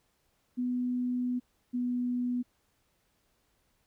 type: tone pair in turn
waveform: sine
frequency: 248 / 246.1 Hz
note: B3 / B3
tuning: +7 / -6 cents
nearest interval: unison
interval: 13 cents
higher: first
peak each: -28 dBFS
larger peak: neither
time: 0.57-1.4 / 1.73-2.43 s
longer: first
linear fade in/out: 20 ms
effects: pink hiss -73 dBFS RMS until 3.86 s